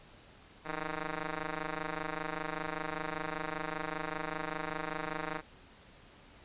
5% pulse ring-modulated tone, 155.56 Hz, D#3, in tune, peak -21 dBFS, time 0.64-5.42 s, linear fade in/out 50 ms, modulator 143 Hz, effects pink hiss -57 dBFS RMS until 6.44 s + resampled to 8000 Hz

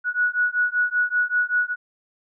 sine beating tone pair, 1463 / 1468.2 Hz, F#6 / F#6, -20 / -14 cents, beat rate 5.2 Hz, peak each -22 dBFS, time 0.04-1.76 s, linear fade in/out 50 ms, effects none

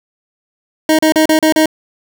25% pulse tone bursts, 313.5 Hz, D#4, 13 cents sharp, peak -4 dBFS, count 6, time 0.89-1.658 s, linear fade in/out 2 ms, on 98 ms, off 36 ms, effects none

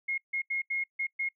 sine tone bursts at uneven times, 2153 Hz, C7, 49 cents sharp, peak -28 dBFS, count 6, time 0.08-0.18 / 0.33-0.42 / 0.5-0.62 / 0.7-0.84 / 0.99-1.07 / 1.19-1.29 s, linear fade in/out 10 ms, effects noise-tail reverb RT60 0.1 s tail -25 dB re dry

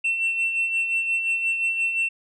sine tone with tremolo, 2698 Hz, E7, 40 cents sharp, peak -17 dBFS, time 0.04-2.09 s, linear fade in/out 10 ms, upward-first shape sine, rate 5.7 Hz, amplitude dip 55%, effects tanh soft clip ceiling -18 dBFS

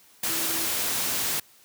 sine tone in noise, 328.1 Hz, E4, 8 cents flat, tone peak -37 dBFS, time 0.29-0.66 s, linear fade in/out 5 ms, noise white, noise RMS -27 dBFS, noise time 0.23-1.4 s, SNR -13 dB, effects white hiss -56 dBFS RMS until 1.64 s + high-pass 80 Hz 12 dB/octave

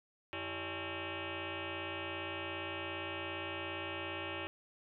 sine tone with frequency modulation, 1108.7 Hz, C#6, in tune, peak -38 dBFS, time 0.33-4.47 s, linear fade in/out 0 ms, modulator 240 Hz, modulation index 7.8, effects none

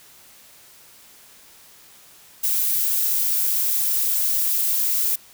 violet noise, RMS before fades -21 dBFS, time 2.43-5.16 s, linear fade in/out 10 ms, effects white hiss -49 dBFS RMS until 5.33 s

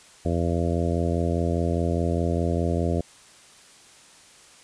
harmonic tone, 84.9 Hz, F2, 48 cents flat, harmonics 1 / 2 / 3 / 4 / 5 / 6 / 7 / 8, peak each -25 / -28 / -30 / -31 / -32 / -33 / -33 / -34 dBFS, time 0.25-3.01 s, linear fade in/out 5 ms, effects white hiss -51 dBFS RMS until 4.63 s + resampled to 22050 Hz

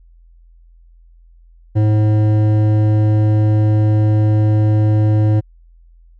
sine tone with hard clipping, 106.9 Hz, A2, 49 cents flat, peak -12 dBFS, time 1.75-5.41 s, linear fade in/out 20 ms, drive 11 dB, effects added 42 Hz sine -43 dBFS peak until 6.19 s

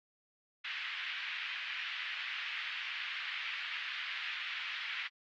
pink band-pass noise, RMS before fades -40 dBFS, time 0.64-5.08 s, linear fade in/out 10 ms, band 1800 to 3200 Hz, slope 24 dB/octave, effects low-pass 5000 Hz 12 dB/octave + AAC 48 kbps

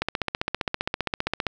click train, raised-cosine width 0.3 ms, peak -8 dBFS, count 23, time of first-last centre 0.02-1.467 s, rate 15.2 Hz, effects none

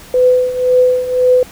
sine tone with tremolo, 503 Hz, B4, 32 cents sharp, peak -5 dBFS, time 0.14-1.43 s, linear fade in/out 2 ms, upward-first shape triangle, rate 1.9 Hz, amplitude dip 80%, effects pink hiss -37 dBFS RMS until 1.51 s

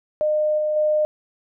sine tone with level steps, 609 Hz, D#5, 37 cents flat, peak -17 / -19 / -16 dBFS, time 0.21-1.05 s, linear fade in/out 0 ms, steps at 0.58 / 0.76 s, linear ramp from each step 5 ms, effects none

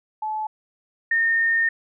sine tone pair in turn, 863 / 1828.6 Hz, A5 / A#6, -34 / -34 cents, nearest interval octave + minor second, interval 1300 cents, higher second, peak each -24 / -17 dBFS, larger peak second, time 0.22-0.47 / 1.11-1.69 s, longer second, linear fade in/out 5 ms, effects none

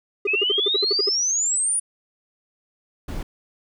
triangle tone bursts, 405 Hz, G#4, 43 cents flat, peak -17 dBFS, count 11, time 0.25-1.092 s, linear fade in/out 5 ms, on 22 ms, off 60 ms
sine exponential sweep, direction up, 2487 to 9840 Hz, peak -19 dBFS, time 0.27-1.8 s, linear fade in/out 10 ms
brown noise, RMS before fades -29 dBFS, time 3.08-3.23 s, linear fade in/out 5 ms
effects none

